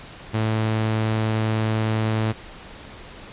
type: tone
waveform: sawtooth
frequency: 110 Hz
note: A2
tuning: in tune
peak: -16 dBFS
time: 0.33-2.33 s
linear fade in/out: 20 ms
effects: pink hiss -41 dBFS RMS until 3.32 s + resampled to 8000 Hz